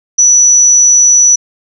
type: tone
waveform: sine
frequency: 5920 Hz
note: F#8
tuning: in tune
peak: -3 dBFS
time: 0.18-1.36 s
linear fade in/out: 10 ms
effects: none